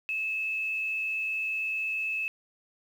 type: tone with frequency modulation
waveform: sine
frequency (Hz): 2600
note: E7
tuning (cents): -24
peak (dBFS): -28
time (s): 0.09-2.28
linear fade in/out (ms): 0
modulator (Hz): 95.6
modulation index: 0.4
effects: 9-bit